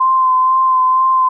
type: tone with vibrato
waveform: sine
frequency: 1037 Hz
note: C6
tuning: 16 cents flat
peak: -9 dBFS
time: 0-1.29 s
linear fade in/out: 10 ms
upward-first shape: sine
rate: 2.1 Hz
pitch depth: 18 cents each way
effects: none